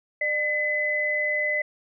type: tone pair together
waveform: sine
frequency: 600 / 2018 Hz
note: D5 / B6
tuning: +37 / +37 cents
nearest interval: octave + major sixth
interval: 2100 cents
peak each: -29 / -23 dBFS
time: 0.21-1.62 s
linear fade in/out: 5 ms
effects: none